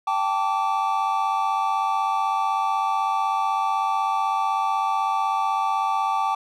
triangle chord, G suspended second, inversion none, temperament equal with one note detuned, 784 / 880 / 1158.5 Hz, G5 / A5 / D6, 0 / 0 / -24 cents, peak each -23 dBFS, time 0.07-6.35 s, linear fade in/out 5 ms, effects none

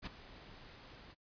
pink noise with ADSR envelope, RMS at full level -40 dBFS, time 0.02-1.15 s, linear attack 46 ms, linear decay 10 ms, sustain -15 dB, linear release 38 ms, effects noise-tail reverb RT60 0.1 s tail -26 dB re dry + resampled to 11025 Hz

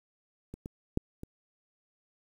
clicks, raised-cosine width 3 ms, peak -28 / -26 / -14 / -27 dBFS, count 4, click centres 0.54 / 0.659 / 0.974 / 1.234 s, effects 9-bit

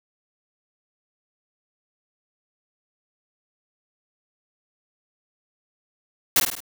white noise with echo, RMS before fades -17 dBFS, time 6.36-6.4 s, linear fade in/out 2 ms, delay 51 ms, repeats 4, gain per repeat -5 dB, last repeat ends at 6.604 s, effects none

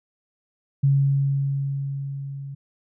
sine tone with level ramp, 138.59 Hz, C#3, in tune, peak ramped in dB -14 to -32 dBFS, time 0.83-2.55 s, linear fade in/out 10 ms, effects none

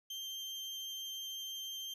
35% pulse tone, 3153 Hz, G7, 9 cents sharp, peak -39 dBFS, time 0.1-1.94 s, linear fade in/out 5 ms, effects resampled to 32000 Hz

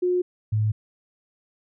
sine tone pair in turn, 360 / 107.49 Hz, F#4 / A2, -47 / -40 cents, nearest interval octave + major sixth, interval 2093 cents, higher first, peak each -19 dBFS, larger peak neither, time 0.02-0.22 / 0.52-0.72 s, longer neither, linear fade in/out 10 ms, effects none

